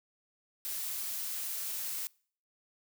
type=noise; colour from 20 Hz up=blue; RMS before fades=-37 dBFS; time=0.65-2.07 s; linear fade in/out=0 ms; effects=noise-tail reverb RT60 0.5 s tail -25 dB re dry